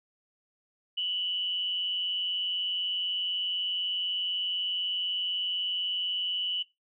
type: tone with amplitude modulation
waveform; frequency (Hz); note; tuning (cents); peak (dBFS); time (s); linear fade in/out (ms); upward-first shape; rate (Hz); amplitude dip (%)
sine; 2960; F#7; 0; -25; 0.97-6.63; 10; sine; 184; 55
effects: noise-tail reverb RT60 0.2 s tail -19 dB re dry